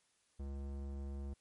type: tone with low-pass filter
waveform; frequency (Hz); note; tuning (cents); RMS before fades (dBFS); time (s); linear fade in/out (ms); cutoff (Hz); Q
square; 69.3; C#2; 0; -43; 0.39-1.34; 10; 630; 0.55
effects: white hiss -75 dBFS RMS until 1.4 s + MP3 48 kbps